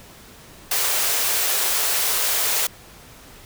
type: high-pass noise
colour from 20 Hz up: white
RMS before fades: -21 dBFS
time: 0.71-2.67 s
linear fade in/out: 5 ms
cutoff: 370 Hz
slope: 48 dB/octave
effects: pink hiss -45 dBFS RMS until 3.45 s